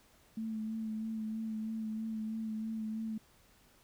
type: tone with vibrato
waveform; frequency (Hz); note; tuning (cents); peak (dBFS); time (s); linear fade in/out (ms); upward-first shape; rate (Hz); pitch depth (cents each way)
sine; 220; A3; 0; -35; 0.37-3.18; 5; sine; 3.1; 23
effects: pink hiss -65 dBFS RMS until 3.83 s